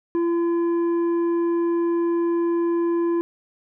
triangle tone with tanh clipping, 340 Hz, F4, 46 cents flat, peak -20 dBFS, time 0.15-3.21 s, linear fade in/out 0 ms, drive 11 dB, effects none

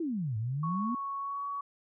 sine exponential two-way sweep, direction down then up, 353.1 to 105.1 to 250.5 Hz, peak -30 dBFS, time 0-0.95 s, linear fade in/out 5 ms, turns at 0.37 s
sine tone with pitch glide, 1108.7 to 1126.8 Hz, C#6 to C#6, 0 to +28 cents, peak -33 dBFS, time 0.63-1.61 s, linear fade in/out 5 ms, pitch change +28 cents, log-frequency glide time 1.18-1.43 s
effects none

